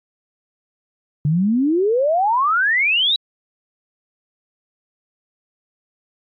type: exponential sweep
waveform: sine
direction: up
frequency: 141.8 to 3951 Hz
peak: -14 dBFS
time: 1.25-3.16 s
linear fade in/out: 2 ms
effects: AAC 64 kbps